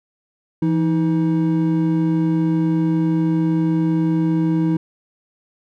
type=tone pair together; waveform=triangle; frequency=166.7 / 317.1 Hz; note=E3 / D#4; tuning=+20 / +33 cents; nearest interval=major seventh; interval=1113 cents; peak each=-16 dBFS; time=0.62-4.77 s; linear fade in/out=5 ms; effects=none